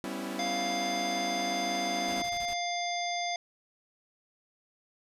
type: chord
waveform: sawtooth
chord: C# half-diminished seventh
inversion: second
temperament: equal with one note detuned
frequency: 196 / 251.5 / 277.2 / 329.6 Hz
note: G3 / B3 / C#4 / E4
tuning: 0 / +32 / 0 / 0 cents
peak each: -36 dBFS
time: 0.04-2.22 s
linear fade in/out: 0 ms
type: harmonic tone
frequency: 700 Hz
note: F5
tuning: 4 cents sharp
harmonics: 1 / 3 / 5 / 7 / 9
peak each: -32 / -37 / -39 / -40 / -42 dBFS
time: 0.39-3.36 s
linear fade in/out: 2 ms
type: noise bursts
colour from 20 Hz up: pink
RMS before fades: -46 dBFS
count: 6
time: 2.08-2.534 s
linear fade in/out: 0 ms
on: 54 ms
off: 26 ms
effects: resampled to 32000 Hz